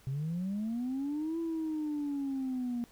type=linear two-way sweep; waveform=sine; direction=up then down; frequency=128.8 to 334 to 235.9 Hz; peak=-30 dBFS; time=0.07-2.84 s; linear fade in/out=0 ms; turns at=1.39 s; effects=tanh soft clip ceiling -29 dBFS + pink hiss -61 dBFS RMS until 2.91 s